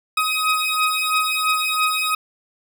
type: beating tone pair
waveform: 20% pulse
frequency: 1259 / 1262 Hz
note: D#6 / D#6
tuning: +20 / +24 cents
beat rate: 3 Hz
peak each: -16 dBFS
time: 0.17-2.15 s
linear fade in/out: 5 ms
effects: none